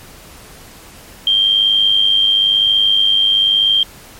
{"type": "tone with amplitude modulation", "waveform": "sine", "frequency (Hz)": 3178, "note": "G7", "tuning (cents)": 23, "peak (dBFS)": -7, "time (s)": [1.27, 3.83], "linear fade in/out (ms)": 2, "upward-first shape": "sine", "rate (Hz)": 101, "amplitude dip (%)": 55, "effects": ["pink hiss -39 dBFS RMS until 4.19 s", "MP3 64 kbps"]}